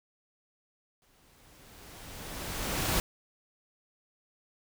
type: noise with exponential growth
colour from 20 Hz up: pink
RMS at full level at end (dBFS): -27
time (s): 1.02-3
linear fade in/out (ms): 1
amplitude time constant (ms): 430
effects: none